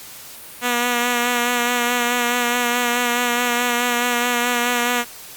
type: tone with vibrato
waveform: 5% pulse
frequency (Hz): 242.2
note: B3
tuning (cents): -34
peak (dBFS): -6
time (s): 0.61-5.05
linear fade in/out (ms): 50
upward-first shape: sine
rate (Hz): 4.7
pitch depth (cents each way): 24
effects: white hiss -38 dBFS RMS until 5.36 s + Opus 48 kbps